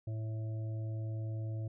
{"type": "harmonic tone", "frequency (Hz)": 110, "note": "A2", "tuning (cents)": 0, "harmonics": [1, 3, 5, 6], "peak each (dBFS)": [-35, -50, -54, -55], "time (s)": [0.07, 1.68], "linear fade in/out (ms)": 5, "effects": []}